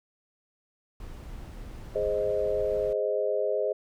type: noise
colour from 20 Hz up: brown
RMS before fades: -41 dBFS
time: 1-2.93 s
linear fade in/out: 2 ms
type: chord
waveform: sine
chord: Ab major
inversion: none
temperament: equal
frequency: 415.3 / 523.3 / 622.3 Hz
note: Ab4 / C5 / Eb5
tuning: 0 / 0 / 0 cents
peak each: -29 dBFS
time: 1.95-3.73 s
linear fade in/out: 10 ms
effects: none